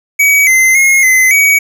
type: tone with pitch steps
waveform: square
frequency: 2268 / 2066 / 2154 / 2046 / 2261 Hz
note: C#7 / C7 / C7 / C7 / C#7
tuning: +39 / -22 / +50 / -39 / +34 cents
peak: -6 dBFS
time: 0.19-1.59 s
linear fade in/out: 10 ms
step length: 280 ms
effects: none